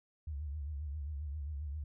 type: tone with vibrato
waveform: sine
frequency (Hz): 73.42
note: D2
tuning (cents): 0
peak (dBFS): -37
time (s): 0.27-1.84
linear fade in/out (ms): 5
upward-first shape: triangle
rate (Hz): 7.5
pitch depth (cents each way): 140
effects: none